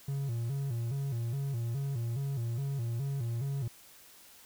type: tone with vibrato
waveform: triangle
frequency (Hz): 127.2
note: C3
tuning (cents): -48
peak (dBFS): -29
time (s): 0.08-3.68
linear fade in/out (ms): 5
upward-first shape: square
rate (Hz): 2.4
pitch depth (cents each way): 150
effects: white hiss -56 dBFS RMS until 4.45 s